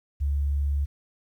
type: tone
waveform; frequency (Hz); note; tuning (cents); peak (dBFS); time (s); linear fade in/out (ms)
sine; 71; C#2; +42; -22; 0.2-0.86; 20
effects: 10-bit